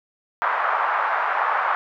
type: band-pass noise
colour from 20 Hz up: white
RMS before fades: -22 dBFS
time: 0.42-1.75 s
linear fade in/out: 0 ms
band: 750 to 1400 Hz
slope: 24 dB/octave
effects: none